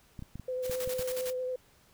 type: clicks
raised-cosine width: 5 ms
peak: -29 dBFS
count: 7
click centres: 0.192 / 0.224 / 0.356 / 0.397 / 0.697 / 0.875 / 0.994 s
type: tone with vibrato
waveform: sine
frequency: 508 Hz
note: B4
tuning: 49 cents sharp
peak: -31 dBFS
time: 0.48-1.56 s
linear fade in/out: 5 ms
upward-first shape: sine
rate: 11 Hz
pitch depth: 16 cents each way
type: noise with tremolo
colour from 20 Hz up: white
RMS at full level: -39 dBFS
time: 0.62-1.34 s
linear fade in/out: 50 ms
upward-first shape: square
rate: 11 Hz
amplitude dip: 65%
effects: pink hiss -63 dBFS RMS until 1.93 s